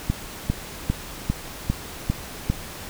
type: click train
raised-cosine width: 5 ms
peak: -8 dBFS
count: 7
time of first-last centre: 0.1-2.5 s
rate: 2.5 Hz
effects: pink hiss -37 dBFS RMS until 2.89 s